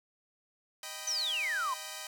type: chord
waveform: 5% pulse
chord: Eb augmented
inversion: none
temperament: equal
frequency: 622.3 / 784 / 987.8 Hz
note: Eb5 / G5 / B5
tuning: 0 / 0 / 0 cents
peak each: -33 dBFS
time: 0.83-2.07 s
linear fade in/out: 2 ms
type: exponential sweep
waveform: sine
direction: down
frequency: 6240 to 985 Hz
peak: -30 dBFS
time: 1.07-1.74 s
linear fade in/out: 5 ms
effects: none